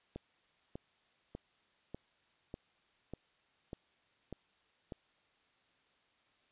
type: click train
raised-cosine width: 2 ms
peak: -29 dBFS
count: 9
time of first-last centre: 0.16-4.922 s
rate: 1.68 Hz
effects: white hiss -72 dBFS RMS until 6.51 s + resampled to 8000 Hz